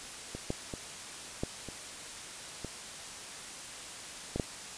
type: clicks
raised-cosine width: 2 ms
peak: -25 / -18 / -24 / -18 / -28 / -24 / -19 / -16 dBFS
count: 8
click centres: 0.35 / 0.504 / 0.738 / 1.435 / 1.687 / 2.647 / 4.36 / 4.398 s
effects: white hiss -44 dBFS RMS until 4.77 s + resampled to 22050 Hz